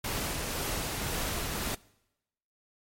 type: noise with tremolo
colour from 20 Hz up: pink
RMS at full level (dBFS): -32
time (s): 0.04-1.75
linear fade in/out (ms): 5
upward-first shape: triangle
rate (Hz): 1.9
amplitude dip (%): 25
effects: noise-tail reverb RT60 0.9 s tail -23 dB re dry + MP3 64 kbps